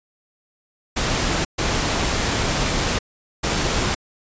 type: noise bursts at uneven times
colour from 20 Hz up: pink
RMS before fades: -21 dBFS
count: 3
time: 0.96-1.45 / 1.58-2.99 / 3.43-3.95 s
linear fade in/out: 10 ms
effects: resampled to 16000 Hz